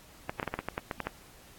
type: clicks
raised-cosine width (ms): 0.5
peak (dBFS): -16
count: 11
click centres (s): 0.295 / 0.398 / 0.429 / 0.477 / 0.54 / 0.59 / 0.686 / 0.779 / 0.912 / 1.003 / 1.07
effects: pink hiss -55 dBFS RMS until 1.58 s + AAC 64 kbps

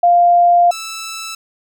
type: tone pair in turn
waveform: sine / 10% pulse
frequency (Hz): 698.5 / 1318.6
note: F5 / E6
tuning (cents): 0 / 0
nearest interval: major seventh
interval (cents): 1100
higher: second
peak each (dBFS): -7 / -17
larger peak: first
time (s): 0.03-0.71 / 0.71-1.35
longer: first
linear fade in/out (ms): 5
effects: none

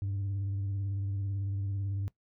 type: tone with vibrato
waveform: sine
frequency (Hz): 98.7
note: G2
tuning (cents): +12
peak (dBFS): -28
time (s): 0.02-2.08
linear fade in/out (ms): 0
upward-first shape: sine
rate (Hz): 18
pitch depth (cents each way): 37
effects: noise-tail reverb RT60 0.1 s tail -21 dB re dry + tanh soft clip ceiling -29 dBFS

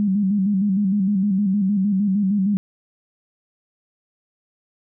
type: tone with vibrato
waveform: sine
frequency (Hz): 198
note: G3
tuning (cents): +18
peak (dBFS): -16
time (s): 0-2.57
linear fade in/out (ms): 0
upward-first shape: square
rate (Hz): 6.5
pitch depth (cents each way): 76
effects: none

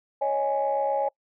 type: chord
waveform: sine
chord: C# suspended second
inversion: none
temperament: equal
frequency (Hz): 554.4 / 622.3 / 830.6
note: C#5 / D#5 / G#5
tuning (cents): 0 / 0 / 0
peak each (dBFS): -25 / -30 / -25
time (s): 0.21-1.09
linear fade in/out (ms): 10
effects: noise-tail reverb RT60 0.1 s tail -25 dB re dry + tanh soft clip ceiling -15 dBFS

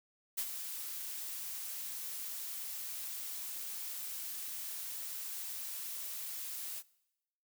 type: noise with ADSR envelope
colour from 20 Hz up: blue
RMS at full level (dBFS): -34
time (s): 0.37-6.83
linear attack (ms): 15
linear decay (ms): 66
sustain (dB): -8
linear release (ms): 48
effects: noise-tail reverb RT60 0.9 s tail -22 dB re dry

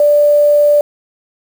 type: tone with quantisation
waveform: sine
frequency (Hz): 587.3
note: D5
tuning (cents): 0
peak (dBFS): -6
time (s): 0-0.81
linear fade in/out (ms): 2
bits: 5
effects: none

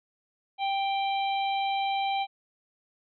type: harmonic tone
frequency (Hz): 786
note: G5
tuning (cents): +4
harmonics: 1 / 3 / 4 / 5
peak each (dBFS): -26 / -36 / -38 / -40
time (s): 0.58-2.27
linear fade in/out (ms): 50
effects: none

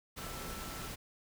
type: tone in noise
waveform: sine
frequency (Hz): 1330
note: E6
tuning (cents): +15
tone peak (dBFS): -50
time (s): 0.17-0.89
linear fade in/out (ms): 20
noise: pink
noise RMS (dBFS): -43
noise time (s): 0.16-0.96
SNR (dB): -10
effects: none

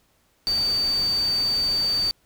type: tone in noise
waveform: sine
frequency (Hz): 4600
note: D8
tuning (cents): -37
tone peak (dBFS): -20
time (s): 0.47-2.11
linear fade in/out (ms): 0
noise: pink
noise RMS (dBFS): -36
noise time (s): 0.47-2.11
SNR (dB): +13
effects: pink hiss -64 dBFS RMS until 2.25 s

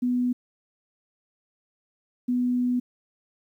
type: tone pair in turn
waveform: sine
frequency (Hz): 247.3 / 247.3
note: B3 / B3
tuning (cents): +3 / +3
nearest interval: unison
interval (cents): 0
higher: neither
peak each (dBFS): -21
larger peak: neither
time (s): 0.02-0.33 / 2.28-2.8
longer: second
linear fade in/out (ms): 10
effects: 10-bit

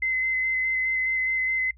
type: tone with vibrato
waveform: sine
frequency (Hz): 2052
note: C7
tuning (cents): -34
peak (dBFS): -22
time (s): 0.02-1.71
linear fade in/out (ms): 5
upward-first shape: square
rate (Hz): 4.8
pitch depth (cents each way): 11
effects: noise-tail reverb RT60 0.1 s tail -25 dB re dry + added 60 Hz sine -49 dBFS peak until 1.77 s

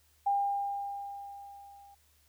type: tone with level ramp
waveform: sine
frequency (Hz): 802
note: G5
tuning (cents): +39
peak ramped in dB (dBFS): -24 to -53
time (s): 0.26-1.95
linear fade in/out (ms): 10
effects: added 74 Hz sine -68 dBFS peak until 2.28 s + white hiss -68 dBFS RMS until 2.28 s

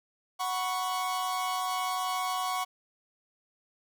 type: chord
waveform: 45% pulse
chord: F# suspended fourth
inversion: none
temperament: equal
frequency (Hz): 740 / 987.8 / 1108.7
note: F#5 / B5 / C#6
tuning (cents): 0 / 0 / 0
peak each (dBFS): -33 / -38 / -32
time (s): 0.39-2.65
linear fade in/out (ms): 20
effects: none

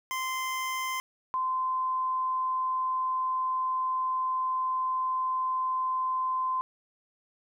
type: tone pair in turn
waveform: 25% pulse / sine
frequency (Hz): 1039 / 1033.3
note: C6 / C6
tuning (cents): -12 / -22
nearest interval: unison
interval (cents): 10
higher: first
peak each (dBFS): -26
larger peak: neither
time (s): 0.11-1 / 1.34-6.61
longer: second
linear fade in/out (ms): 0
effects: none

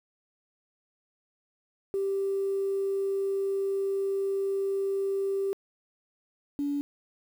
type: tone pair in turn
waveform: sine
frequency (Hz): 392 / 285.9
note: G4 / D4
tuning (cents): 0 / -46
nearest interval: perfect fourth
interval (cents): 546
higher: first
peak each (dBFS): -25 / -26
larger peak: first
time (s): 1.94-5.53 / 6.59-6.81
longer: first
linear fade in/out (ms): 0
effects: tanh soft clip ceiling -21 dBFS + 9-bit

